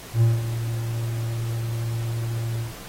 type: tone with ADSR envelope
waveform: triangle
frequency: 115.2 Hz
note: A#2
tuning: 20 cents flat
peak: -11 dBFS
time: 0.13-2.75 s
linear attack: 89 ms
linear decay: 180 ms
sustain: -11 dB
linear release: 150 ms
effects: pink hiss -41 dBFS RMS until 2.88 s + AAC 48 kbps